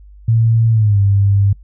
sine tone with pitch glide, 113.8 to 99.64 Hz, A#2 to G2, -41 to +29 cents, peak -9 dBFS, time 0.28-1.53 s, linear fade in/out 5 ms, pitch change -230 cents, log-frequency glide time 0.71-0.99 s, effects noise-tail reverb RT60 0.1 s tail -23 dB re dry + added 50 Hz sine -37 dBFS peak until 1.63 s

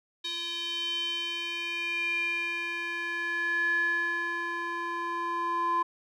square tone with band-pass filter sweep, 342.2 Hz, F4, 35 cents flat, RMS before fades -31 dBFS, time 0.24-5.83 s, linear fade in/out 10 ms, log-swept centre 3600 to 1100 Hz, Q 8.1, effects none

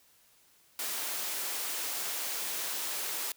white high-pass noise, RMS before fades -35 dBFS, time 0.79-3.32 s, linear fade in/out 2 ms, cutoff 340 Hz, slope 12 dB/octave, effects white hiss -64 dBFS RMS until 3.36 s

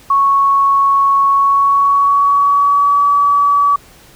sine tone with pitch glide, 1107 to 1143.4 Hz, C#6 to D6, -3 to -47 cents, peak -8 dBFS, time 0.1-3.76 s, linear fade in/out 5 ms, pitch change +56 cents, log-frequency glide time 1.28-3.05 s, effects pink hiss -43 dBFS RMS until 4.15 s

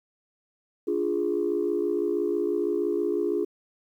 sine chord, D diminished, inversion none, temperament equal, 293.7 / 349.2 / 415.3 Hz, D4 / F4 / Ab4, 0 / 0 / 0 cents, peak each -30 / -26 / -26 dBFS, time 0.87-3.45 s, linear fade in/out 10 ms, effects tanh soft clip ceiling -16 dBFS + 10-bit

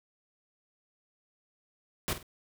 pink noise with echo, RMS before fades -31 dBFS, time 2.08-2.13 s, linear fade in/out 0 ms, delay 49 ms, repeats 2, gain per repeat -11 dB, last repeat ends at 2.228 s, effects none

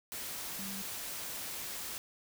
sine tone in noise, 196 Hz, G3, in tune, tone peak -43 dBFS, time 0.59-0.82 s, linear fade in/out 0 ms, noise white, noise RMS -41 dBFS, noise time 0.12-1.98 s, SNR -5 dB, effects none

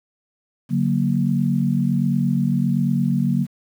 sine chord, D augmented, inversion none, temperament equal with one note detuned, 143.64 / 185 / 233.1 Hz, D3 / F#3 / A#3, -38 / 0 / 0 cents, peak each -21 dBFS, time 0.69-3.47 s, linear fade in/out 50 ms, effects 8-bit

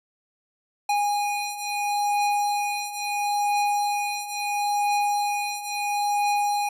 square beating tone pair, 821 / 821.74 Hz, G#5 / G#5, -20 / -19 cents, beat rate 0.74 Hz, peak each -29 / -25 dBFS, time 0.89-6.69 s, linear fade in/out 5 ms, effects resampled to 32000 Hz

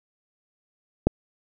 click, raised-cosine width 2 ms, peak -4 dBFS, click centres 1.07 s, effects none

